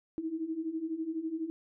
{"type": "beating tone pair", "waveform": "sine", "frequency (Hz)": [313.7, 325.7], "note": ["D#4", "E4"], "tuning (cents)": [14, -21], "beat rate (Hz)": 12, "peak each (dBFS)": [-38, -34], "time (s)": [0.18, 1.5], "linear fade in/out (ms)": 0, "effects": []}